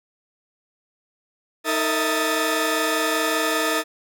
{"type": "tone cluster", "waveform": "sawtooth", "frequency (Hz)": [314.4, 455.6, 654, 1248, 1758], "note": ["D#4", "A#4", "E5", "D#6", "A6"], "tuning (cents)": [18, -40, -14, 5, -2], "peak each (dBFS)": -23, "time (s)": [1.64, 3.84], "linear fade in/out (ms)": 50, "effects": []}